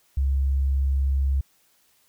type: tone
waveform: sine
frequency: 68 Hz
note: C#2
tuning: 33 cents flat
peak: -19 dBFS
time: 0.17-1.41 s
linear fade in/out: 5 ms
effects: white hiss -63 dBFS RMS until 2.08 s